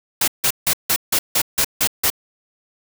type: noise bursts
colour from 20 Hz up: white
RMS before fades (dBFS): -17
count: 9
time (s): 0.21-2.102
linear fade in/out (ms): 5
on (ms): 68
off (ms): 160
effects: none